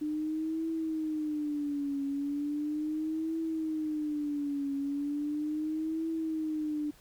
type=tone with vibrato; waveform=sine; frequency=300.7 Hz; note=D4; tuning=41 cents sharp; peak=-30 dBFS; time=0.01-6.91 s; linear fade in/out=10 ms; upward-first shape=triangle; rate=0.37 Hz; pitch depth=140 cents each way; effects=pink hiss -60 dBFS RMS until 7 s

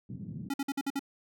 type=band-pass noise; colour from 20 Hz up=pink; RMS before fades=-41 dBFS; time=0.09-0.49 s; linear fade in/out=5 ms; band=130 to 220 Hz; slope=24 dB/octave
type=tone bursts; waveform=square; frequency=277.2 Hz; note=C#4; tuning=in tune; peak=-30 dBFS; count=6; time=0.5-0.994 s; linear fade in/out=5 ms; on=39 ms; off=52 ms
effects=none

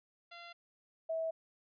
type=tone pair in turn; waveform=10% pulse / sine; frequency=688 / 649.4 Hz; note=F5 / E5; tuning=-26 / -26 cents; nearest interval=minor second; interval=100 cents; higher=first; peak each=-40 / -33 dBFS; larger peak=second; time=0.31-0.53 / 1.09-1.31 s; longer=neither; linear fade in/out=10 ms; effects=resampled to 11025 Hz

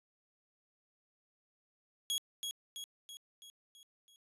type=tone with echo; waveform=sawtooth; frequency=3318 Hz; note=G#7; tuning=2 cents flat; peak=-29 dBFS; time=2.1-2.18 s; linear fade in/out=0 ms; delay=330 ms; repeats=6; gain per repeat=-5 dB; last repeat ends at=4.16 s; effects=resampled to 32000 Hz

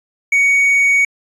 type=tone; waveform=triangle; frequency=2239 Hz; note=C#7; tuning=17 cents sharp; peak=-8 dBFS; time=0.32-1.05 s; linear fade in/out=5 ms; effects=resampled to 24000 Hz

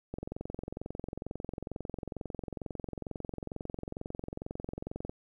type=click train; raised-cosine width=2 ms; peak=-24 dBFS; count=111; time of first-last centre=0.14-5.095 s; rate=22.2 Hz; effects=11-bit

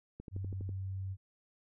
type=click train; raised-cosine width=3 ms; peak=-32 dBFS; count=7; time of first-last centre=0.2-0.692 s; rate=12.2 Hz
type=tone; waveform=sine; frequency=95.6 Hz; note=G2; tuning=43 cents flat; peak=-36 dBFS; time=0.31-1.17 s; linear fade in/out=50 ms
effects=none

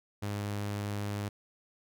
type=tone; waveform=sawtooth; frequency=102.5 Hz; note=G#2; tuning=22 cents flat; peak=-29 dBFS; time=0.22-1.29 s; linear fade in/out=10 ms; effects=none

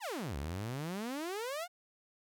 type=exponential two-way sweep; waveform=sawtooth; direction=down then up; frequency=1046.5 to 66 to 740 Hz; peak=-33 dBFS; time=0-1.68 s; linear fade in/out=50 ms; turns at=0.37 s; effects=none

